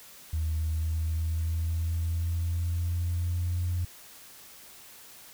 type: tone with pitch glide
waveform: sine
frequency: 79.1 to 88.28 Hz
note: D#2 to F2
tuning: +29 to +19 cents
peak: -25 dBFS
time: 0.33-3.85 s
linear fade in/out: 5 ms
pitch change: +190 cents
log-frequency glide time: 0.6-3.61 s
effects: tanh soft clip ceiling -22 dBFS + white hiss -50 dBFS RMS until 5.33 s